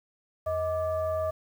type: tone with frequency modulation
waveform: sine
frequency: 631 Hz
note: D#5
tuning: 24 cents sharp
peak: -26 dBFS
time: 0.46-1.31 s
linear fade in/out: 10 ms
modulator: 545 Hz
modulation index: 0.64
effects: 9-bit